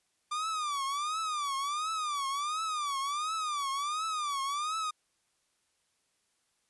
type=tone with vibrato; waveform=45% pulse; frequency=1189 Hz; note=D6; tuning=21 cents sharp; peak=-31 dBFS; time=0.31-4.91 s; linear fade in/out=10 ms; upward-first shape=triangle; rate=1.4 Hz; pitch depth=180 cents each way; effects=white hiss -75 dBFS RMS until 6.69 s + resampled to 24000 Hz